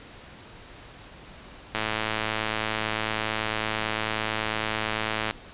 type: click train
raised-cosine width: 0.3 ms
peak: -10 dBFS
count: 389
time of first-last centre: 1.75-5.31 s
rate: 109 Hz
effects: pink hiss -46 dBFS RMS until 5.53 s + resampled to 8000 Hz